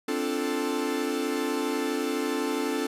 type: chord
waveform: 45% pulse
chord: D minor seventh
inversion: third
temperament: equal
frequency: 261.6 / 293.7 / 349.2 / 440 Hz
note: C4 / D4 / F4 / A4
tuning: 0 / 0 / 0 / 0 cents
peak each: -32 / -31 / -34 / -31 dBFS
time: 0.08-2.87 s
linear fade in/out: 5 ms
effects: resampled to 32000 Hz + 10-bit